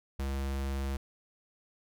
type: tone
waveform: square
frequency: 68.1 Hz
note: C#2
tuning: 30 cents flat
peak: -32 dBFS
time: 0.19-0.97 s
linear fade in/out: 5 ms
effects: none